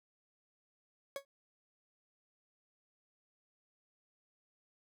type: tone with exponential decay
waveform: 40% pulse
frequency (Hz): 554.4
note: C#5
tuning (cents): 0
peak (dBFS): -34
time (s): 1.16-1.25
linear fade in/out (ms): 1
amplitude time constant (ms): 18
effects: none